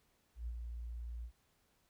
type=tone with ADSR envelope; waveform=sine; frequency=58.5 Hz; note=A#1; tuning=7 cents sharp; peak=-37 dBFS; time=0.35-1.32 s; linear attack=120 ms; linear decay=57 ms; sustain=-4 dB; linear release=81 ms; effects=pink hiss -75 dBFS RMS until 1.89 s